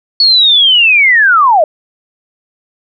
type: linear sweep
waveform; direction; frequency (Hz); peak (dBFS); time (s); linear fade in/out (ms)
sine; down; 4430 to 583; -4; 0.2-1.64; 2
effects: none